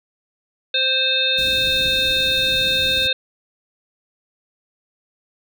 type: harmonic tone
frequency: 523.3 Hz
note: C5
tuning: in tune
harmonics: 1 / 3 / 5 / 7 / 8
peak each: -27 / -26 / -23 / -18 / -26 dBFS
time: 0.74-3.13 s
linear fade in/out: 5 ms
type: band-stop noise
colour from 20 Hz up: pink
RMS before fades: -32 dBFS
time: 1.37-3.08 s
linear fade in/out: 20 ms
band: 360 to 4100 Hz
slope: 48 dB/octave
effects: none